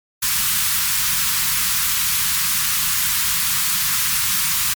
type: band-stop noise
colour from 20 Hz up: white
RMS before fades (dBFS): -19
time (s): 0.22-4.74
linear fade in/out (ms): 10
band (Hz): 200 to 980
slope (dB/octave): 48
effects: MP3 96 kbps

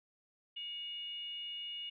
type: tone with frequency modulation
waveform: sine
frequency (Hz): 2873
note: F7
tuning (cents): +48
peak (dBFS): -40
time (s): 0.56-1.9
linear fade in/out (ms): 10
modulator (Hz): 621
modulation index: 0.33
effects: none

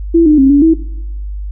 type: tone with pitch steps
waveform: sine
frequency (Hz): 334.1 / 303 / 269.2 / 284.8 / 323.7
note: E4 / D#4 / C4 / C#4 / E4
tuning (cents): +23 / -46 / +49 / +47 / -31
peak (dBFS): -4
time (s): 0.14-0.74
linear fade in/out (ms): 10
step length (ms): 120
effects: noise-tail reverb RT60 0.9 s tail -20 dB re dry + added 50 Hz sine -19 dBFS peak until 1.51 s

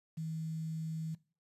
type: tone with quantisation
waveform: sine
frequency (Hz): 160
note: D#3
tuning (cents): +49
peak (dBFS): -36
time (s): 0.17-1.15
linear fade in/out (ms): 10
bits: 10
effects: noise-tail reverb RT60 0.4 s tail -20 dB re dry + resampled to 32000 Hz

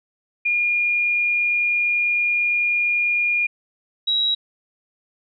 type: tone pair in turn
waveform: sine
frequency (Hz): 2423 / 3861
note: D#7 / B7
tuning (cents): -47 / -40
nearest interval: minor sixth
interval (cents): 807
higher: second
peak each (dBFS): -17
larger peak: neither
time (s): 0.45-3.47 / 4.07-4.35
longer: first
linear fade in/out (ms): 10
effects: none

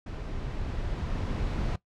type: noise with level ramp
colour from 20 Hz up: brown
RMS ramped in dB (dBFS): -36 to -28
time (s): 0.06-1.76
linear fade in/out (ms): 5
effects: noise-tail reverb RT60 0.1 s tail -18 dB re dry + low-pass 5000 Hz 12 dB/octave

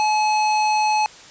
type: tone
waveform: square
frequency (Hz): 854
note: G#5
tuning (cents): +48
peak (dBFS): -17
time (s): 0-1.06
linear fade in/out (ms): 0
effects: white hiss -43 dBFS RMS until 1.3 s + resampled to 16000 Hz

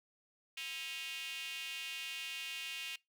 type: tone with high-pass filter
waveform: square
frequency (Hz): 146.83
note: D3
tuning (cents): 0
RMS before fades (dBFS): -43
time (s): 0.57-2.96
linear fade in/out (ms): 5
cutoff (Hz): 2700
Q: 4.5
effects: noise-tail reverb RT60 0.2 s tail -24 dB re dry

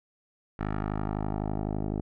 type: tone with low-pass filter sweep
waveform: 10% pulse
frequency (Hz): 51.91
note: G#1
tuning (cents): 0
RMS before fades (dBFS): -31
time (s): 0.59-2.01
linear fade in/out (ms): 5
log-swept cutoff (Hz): 1600 to 500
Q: 1.5
effects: none

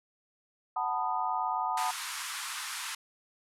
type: chord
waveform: sine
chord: B dominant seventh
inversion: second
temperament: just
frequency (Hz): 740.8 / 889 / 987.8 / 1234.7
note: F#5 / A5 / B5 / D#6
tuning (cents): +2 / +18 / 0 / -14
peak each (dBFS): -34 / -33 / -34 / -35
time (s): 0.76-1.91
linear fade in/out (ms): 5
type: band-pass noise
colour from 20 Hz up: pink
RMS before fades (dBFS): -38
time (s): 1.77-2.95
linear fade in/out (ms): 5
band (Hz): 960 to 12000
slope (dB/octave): 48
effects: none

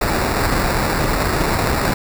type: noise with sample-and-hold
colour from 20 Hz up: pink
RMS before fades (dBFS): -18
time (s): 0.01-1.94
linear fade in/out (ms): 5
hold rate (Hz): 3150
effects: none

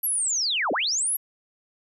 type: linear two-way sweep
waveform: sine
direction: down then up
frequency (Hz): 11840 to 227.7 to 11840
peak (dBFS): -22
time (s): 0.03-1.17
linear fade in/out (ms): 10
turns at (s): 0.72
effects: none

